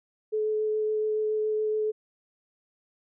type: tone with vibrato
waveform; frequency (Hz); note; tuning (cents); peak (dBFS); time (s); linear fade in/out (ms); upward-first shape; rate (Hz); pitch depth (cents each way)
sine; 430; A4; -40; -24; 0.32-1.92; 20; sine; 7.1; 8
effects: none

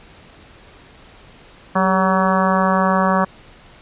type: harmonic tone with a mistuned harmonic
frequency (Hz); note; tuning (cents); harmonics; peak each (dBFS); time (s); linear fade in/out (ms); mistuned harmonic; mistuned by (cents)
188.6; F#3; +33; 1 / 2 / 3 / 4 / 5 / 6 / 7 / 8 / 9; -18 / -28 / -21 / -23 / -22 / -20 / -26 / -28 / -28; 1.75-3.25; 10; 2; +88
effects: pink hiss -45 dBFS RMS until 3.81 s + resampled to 8000 Hz

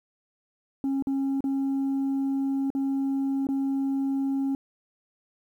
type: tone with dropouts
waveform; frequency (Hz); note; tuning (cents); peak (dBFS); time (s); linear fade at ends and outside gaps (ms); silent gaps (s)
sine; 272.3; C#4; -31; -21; 0.84-4.55; 1; 1.024-1.071 / 1.406-1.441 / 2.703-2.75 / 3.469-3.488
effects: tanh soft clip ceiling -23 dBFS + 10-bit

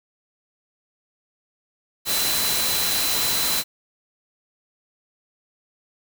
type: tone in noise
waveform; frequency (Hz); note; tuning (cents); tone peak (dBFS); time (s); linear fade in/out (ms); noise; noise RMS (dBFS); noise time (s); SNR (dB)
sine; 4032; B7; +35; -26; 2.05-3.64; 50; white; -23; 2.05-3.64; -6
effects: none

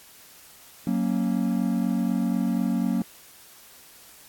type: chord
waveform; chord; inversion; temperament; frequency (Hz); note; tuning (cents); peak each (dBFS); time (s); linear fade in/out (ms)
triangle; F# major; none; equal; 185 / 233.1 / 277.2; F#3 / A#3 / C#4; 0 / 0 / 0; -24 / -23 / -27; 0.87-3.02; 2
effects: white hiss -50 dBFS RMS until 4.28 s + AAC 64 kbps

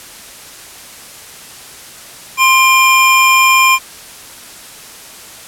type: tone pair together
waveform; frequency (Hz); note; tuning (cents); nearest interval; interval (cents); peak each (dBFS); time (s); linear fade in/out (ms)
square; 1046.5 / 2395; C6 / D7; 0 / +33; octave + major second; 1433; -10; 2.37-3.79; 50
effects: white hiss -34 dBFS RMS until 5.47 s + low-pass 12000 Hz 12 dB/octave

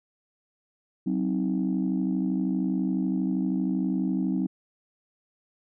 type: chord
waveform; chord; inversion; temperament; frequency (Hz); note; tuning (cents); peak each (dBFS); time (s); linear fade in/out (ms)
sine; C diminished; second; just; 188.37 / 261.6 / 314; Gb3 / C4 / Eb4; +31 / 0 / +16; -26 / -27 / -29; 1.06-4.47; 10
effects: tanh soft clip ceiling -17 dBFS

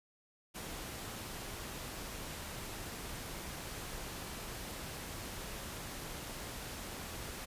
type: noise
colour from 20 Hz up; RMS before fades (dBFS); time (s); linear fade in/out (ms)
pink; -44; 0.54-7.46; 20
effects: resampled to 32000 Hz

